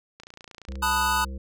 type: click train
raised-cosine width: 0.2 ms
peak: -26 dBFS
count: 17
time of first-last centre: 0.2-0.756 s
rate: 28.8 Hz
type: harmonic tone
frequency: 66 Hz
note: C2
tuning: 16 cents sharp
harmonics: 1 / 3 / 5 / 7 / 8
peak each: -32 / -41 / -48 / -51 / -50 dBFS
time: 0.68-1.38 s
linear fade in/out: 5 ms
type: chord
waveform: square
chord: B dominant seventh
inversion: third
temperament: equal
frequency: 880 / 987.8 / 1244.5 / 1480 Hz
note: A5 / B5 / D#6 / F#6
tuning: 0 / 0 / 0 / 0 cents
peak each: -28 dBFS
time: 0.82-1.25 s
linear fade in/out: 10 ms
effects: none